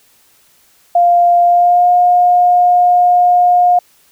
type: tone with pitch glide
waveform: sine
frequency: 698.5 to 713.2 Hz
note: F5 to F5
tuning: 0 to +36 cents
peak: -6 dBFS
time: 0.95-3.79 s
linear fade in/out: 5 ms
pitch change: +36 cents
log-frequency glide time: 1.45-1.9 s
effects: white hiss -51 dBFS RMS until 4.11 s